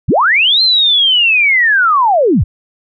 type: linear two-way sweep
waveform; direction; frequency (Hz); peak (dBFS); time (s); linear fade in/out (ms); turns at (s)
sine; up then down; 49 to 4186 to 49; -7; 0.08-2.44; 10; 0.62
effects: none